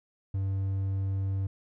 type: tone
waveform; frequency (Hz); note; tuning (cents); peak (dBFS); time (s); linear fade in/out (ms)
triangle; 96.9; G2; -20; -25; 0.34-1.47; 5
effects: none

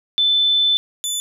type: tone pair in turn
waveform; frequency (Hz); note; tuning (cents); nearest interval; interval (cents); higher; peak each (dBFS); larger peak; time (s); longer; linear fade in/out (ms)
sine / 20% pulse; 3520 / 3500; A7 / A7; 0 / -10; unison; 10; first; -13 / -15; first; 0.18-0.77 / 1.04-1.2; first; 0
effects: none

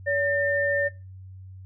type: tone pair together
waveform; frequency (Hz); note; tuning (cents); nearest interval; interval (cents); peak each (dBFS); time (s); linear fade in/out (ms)
sine; 568 / 1803.3; C#5 / A6; +42 / +42; octave + minor sixth; 2000; -24 / -25; 0.06-0.89; 20
effects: noise-tail reverb RT60 0.3 s tail -21 dB re dry + added 94 Hz sine -40 dBFS peak until 1.65 s

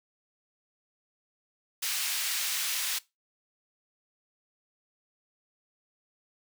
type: high-pass noise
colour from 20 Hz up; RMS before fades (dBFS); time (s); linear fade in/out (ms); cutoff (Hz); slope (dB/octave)
pink; -31; 1.82-2.99; 10; 2400; 12
effects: noise-tail reverb RT60 0.2 s tail -19 dB re dry

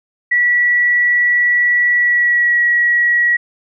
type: tone with pitch glide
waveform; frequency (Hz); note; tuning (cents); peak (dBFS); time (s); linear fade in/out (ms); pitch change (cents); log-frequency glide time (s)
sine; 1944 to 1918.3; B6 to A#6; -28 to +49; -10; 0.31-3.37; 10; -23; 1.95-2.62
effects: none

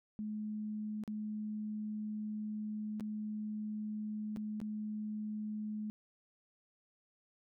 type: tone with dropouts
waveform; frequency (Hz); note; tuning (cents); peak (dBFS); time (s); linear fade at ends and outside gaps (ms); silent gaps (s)
sine; 212.9; G#3; +43; -37; 0.19-5.9; 0; 1.037-1.077 / 2.998-3.007 / 4.362-4.37 / 4.602-4.615
effects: none

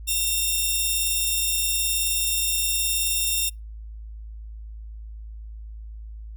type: tone pair together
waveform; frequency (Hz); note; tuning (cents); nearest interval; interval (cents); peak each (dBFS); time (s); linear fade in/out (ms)
5% pulse; 2729 / 3645; F7 / A#7; -41 / -40; perfect fourth; 501; -16; 0.07-3.5; 20
effects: noise-tail reverb RT60 0.2 s tail -25 dB re dry + added 54 Hz sine -35 dBFS peak until 6.36 s

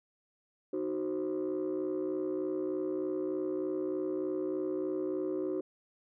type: tone cluster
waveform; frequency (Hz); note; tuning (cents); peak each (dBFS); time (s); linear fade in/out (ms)
sine; 308.2 / 371.5 / 526; D#4 / F#4 / C5; -16 / +7 / +9; -34 / -32 / -38; 0.73-5.61; 5
effects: tanh soft clip ceiling -27 dBFS

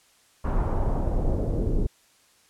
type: noise with low-pass filter sweep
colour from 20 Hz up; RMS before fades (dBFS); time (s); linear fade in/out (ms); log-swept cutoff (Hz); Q
brown; -24; 0.44-1.87; 10; 1200 to 370; 1.8
effects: white hiss -60 dBFS RMS until 2.49 s + low-pass 10000 Hz 12 dB/octave

